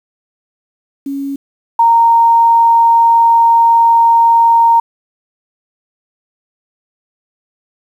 sine tone pair in turn, 277.2 / 925.4 Hz, C#4 / A#5, 0 / -13 cents, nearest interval octave + major sixth, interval 2087 cents, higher second, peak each -17 / -5 dBFS, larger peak second, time 1.06-1.36 / 1.79-4.8 s, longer second, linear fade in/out 5 ms, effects 7-bit

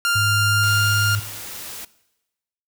sawtooth tone with pitch glide, 1396.9 to 1405 Hz, F6 to F6, 0 to +10 cents, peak -14 dBFS, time 0.05-1.15 s, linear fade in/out 0 ms, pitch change +10 cents, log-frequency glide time 0.39-0.91 s
sine tone, 103.83 Hz, G#2, in tune, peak -21 dBFS, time 0.15-1.2 s, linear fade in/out 10 ms
white noise, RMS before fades -34 dBFS, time 0.63-1.85 s, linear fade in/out 5 ms
effects noise-tail reverb RT60 1.0 s tail -20 dB re dry

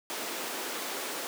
pink high-pass noise, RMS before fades -36 dBFS, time 0.1-1.27 s, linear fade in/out 0 ms, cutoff 290 Hz, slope 24 dB/octave, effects none

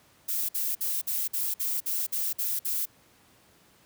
violet noise bursts, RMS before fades -29 dBFS, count 10, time 0.28-2.857 s, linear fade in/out 10 ms, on 210 ms, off 53 ms, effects pink hiss -60 dBFS RMS until 3.85 s + high-pass 80 Hz 12 dB/octave

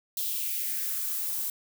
violet noise with high-pass filter sweep, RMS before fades -31 dBFS, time 0.17-1.5 s, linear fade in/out 2 ms, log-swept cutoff 3600 to 690 Hz, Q 3, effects none

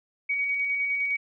sine tone with tremolo, 2255 Hz, C#7, 29 cents sharp, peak -23 dBFS, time 0.29-1.17 s, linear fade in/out 10 ms, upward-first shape square, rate 9.8 Hz, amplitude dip 25%, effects none

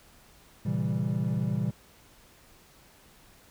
triangle chord, A# diminished seventh, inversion none, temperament equal with one note detuned, 116.54 / 135.82 / 164.81 / 196 Hz, A#2 / C#3 / E3 / G3, 0 / -35 / 0 / 0 cents, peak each -29 dBFS, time 0.65-1.71 s, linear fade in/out 10 ms, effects tanh soft clip ceiling -17 dBFS + pink hiss -57 dBFS RMS until 3.5 s

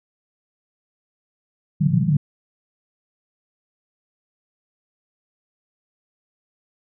white band-pass noise, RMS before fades -18 dBFS, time 1.8-2.17 s, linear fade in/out 5 ms, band 110 to 190 Hz, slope 96 dB/octave, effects none

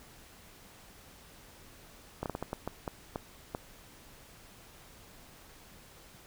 slowing click train, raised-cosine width 1 ms, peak -20 dBFS, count 10, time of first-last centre 2.23-3.549 s, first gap 28 ms, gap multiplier 1.39, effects pink hiss -55 dBFS RMS until 6.26 s

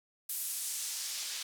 white noise with band-pass filter sweep, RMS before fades -38 dBFS, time 0.29-1.43 s, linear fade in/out 5 ms, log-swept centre 12000 to 4000 Hz, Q 0.96, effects none

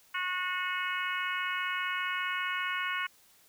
harmonic tone, 365 Hz, F#4, 24 cents flat, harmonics 3 / 4 / 5 / 6 / 7 / 8, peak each -36 / -35 / -39 / -37 / -41 / -40 dBFS, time 0.14-3.07 s, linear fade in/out 10 ms, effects white hiss -62 dBFS RMS until 3.48 s

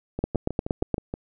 two click trains, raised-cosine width 2 ms, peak -16 / -9 dBFS, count 7 / 7, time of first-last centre 0.19-1.139 / 0.24-0.943 s, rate 6.32 / 8.54 Hz, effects none

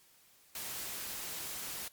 white noise, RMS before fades -41 dBFS, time 0.55-1.88 s, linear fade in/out 2 ms, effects white hiss -64 dBFS RMS until 1.92 s + MP3 96 kbps

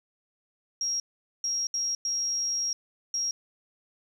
sine tone bursts at uneven times, 5610 Hz, F8, 7 cents sharp, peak -26 dBFS, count 5, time 0.81-1 / 1.44-1.67 / 1.74-1.95 / 2.05-2.73 / 3.14-3.31 s, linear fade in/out 2 ms, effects 9-bit

